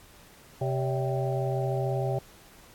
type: harmonic tone with a mistuned harmonic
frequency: 130.6 Hz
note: C3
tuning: 3 cents flat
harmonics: 1 / 3 / 4 / 5 / 6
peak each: -28 / -33 / -34 / -35 / -36 dBFS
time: 0.61-2.19 s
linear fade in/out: 5 ms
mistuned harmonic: 4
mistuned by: +140 cents
effects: pink hiss -54 dBFS RMS until 2.74 s + AAC 64 kbps